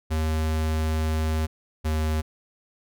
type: tone pair in turn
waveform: square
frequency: 78.7 / 78.02 Hz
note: D#2 / D#2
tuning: +20 / +5 cents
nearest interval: unison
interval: 15 cents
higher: first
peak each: -23 dBFS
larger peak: neither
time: 0.1-1.47 / 1.84-2.22 s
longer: first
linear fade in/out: 20 ms
effects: none